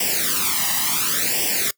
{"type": "noise with flanger", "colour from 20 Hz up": "white", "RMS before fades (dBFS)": -21, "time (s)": [0, 1.71], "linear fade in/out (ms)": 5, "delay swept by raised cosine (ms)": [0.37, 1.04], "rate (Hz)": 0.7, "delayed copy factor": 0.85, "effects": ["noise-tail reverb RT60 0.1 s tail -22 dB re dry", "high-pass 150 Hz 12 dB/octave"]}